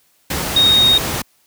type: tone in noise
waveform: sine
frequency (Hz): 3729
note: A#7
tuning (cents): 0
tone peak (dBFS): -9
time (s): 0.56-0.98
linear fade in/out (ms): 5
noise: pink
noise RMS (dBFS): -21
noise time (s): 0.3-1.22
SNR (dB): +9
effects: white hiss -58 dBFS RMS until 1.46 s + high-pass 60 Hz 12 dB/octave